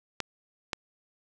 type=clicks; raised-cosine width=0.2 ms; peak=-12 dBFS; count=2; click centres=0.203 / 0.732 s; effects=none